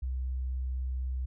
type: tone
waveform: sine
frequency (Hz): 64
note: C2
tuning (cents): -38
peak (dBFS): -30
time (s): 0.02-1.26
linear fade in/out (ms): 10
effects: none